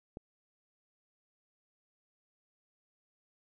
click, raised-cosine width 2 ms, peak -29 dBFS, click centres 0.171 s, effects none

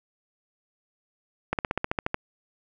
slowing click train, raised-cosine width 0.5 ms, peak -10 dBFS, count 10, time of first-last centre 1.53-2.144 s, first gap 58 ms, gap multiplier 1.04, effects none

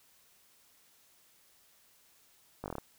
slowing click train, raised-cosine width 1 ms, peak -24 dBFS, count 7, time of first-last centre 2.64-2.783 s, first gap 19 ms, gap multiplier 1.09, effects white hiss -65 dBFS RMS until 2.98 s

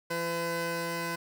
15% pulse tone pair together, 168.86 / 506 Hz, E3 / B4, +42 / +42 cents, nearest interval octave + perfect fifth, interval 1900 cents, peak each -29 / -26 dBFS, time 0.1-1.16 s, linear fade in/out 10 ms, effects none

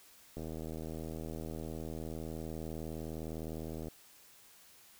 click train, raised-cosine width 2 ms, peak -29 dBFS, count 281, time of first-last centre 0.37-3.883 s, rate 79.7 Hz, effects white hiss -60 dBFS RMS until 4.99 s

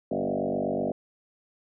sine tone with frequency modulation, 432 Hz, A4, 32 cents flat, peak -25 dBFS, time 0.11-0.92 s, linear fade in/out 5 ms, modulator 48.2 Hz, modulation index 5.2, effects none

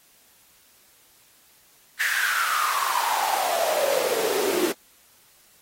pink noise with high-pass filter sweep, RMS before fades -24 dBFS, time 1.99-4.73 s, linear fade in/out 20 ms, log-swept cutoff 1800 to 330 Hz, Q 9.4, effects white hiss -57 dBFS RMS until 5.61 s + AAC 48 kbps

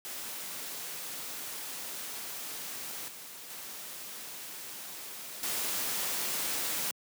white noise with level steps, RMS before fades -40 / -46 / -43 / -33 dBFS, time 0.05-6.91 s, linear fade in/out 0 ms, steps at 3.08 / 3.5 / 5.43 s, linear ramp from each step 2 ms, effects high-pass 150 Hz 12 dB/octave

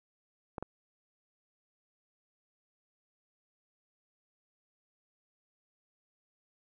clicks, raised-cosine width 1 ms, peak -23 dBFS, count 2, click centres 0.582 / 0.626 s, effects none

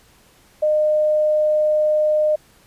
sine tone, 610 Hz, D#5, 34 cents flat, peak -14 dBFS, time 0.62-2.36 s, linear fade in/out 10 ms, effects pink hiss -53 dBFS RMS until 2.66 s + resampled to 32000 Hz

